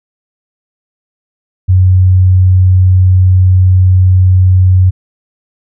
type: tone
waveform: sine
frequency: 92.5 Hz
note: F#2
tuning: in tune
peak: -3 dBFS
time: 1.68-4.91 s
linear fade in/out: 20 ms
effects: none